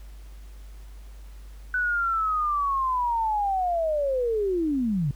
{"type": "linear sweep", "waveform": "sine", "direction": "down", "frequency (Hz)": [1500, 130.81], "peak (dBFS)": -22, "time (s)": [1.74, 5.11], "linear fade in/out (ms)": 2, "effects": ["added 50 Hz sine -40 dBFS peak until 5.15 s", "pink hiss -57 dBFS RMS until 5.15 s"]}